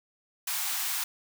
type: high-pass noise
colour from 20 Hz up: white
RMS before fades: -31 dBFS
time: 0.47-1.04 s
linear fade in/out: 5 ms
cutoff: 740 Hz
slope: 48 dB/octave
effects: none